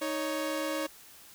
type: tone pair together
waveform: sawtooth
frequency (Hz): 311.8 / 555.6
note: D#4 / C#5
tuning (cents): +4 / +4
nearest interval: minor seventh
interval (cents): 1000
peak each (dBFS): -30 / -29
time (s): 0.01-0.87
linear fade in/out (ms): 10
effects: white hiss -53 dBFS RMS until 1.34 s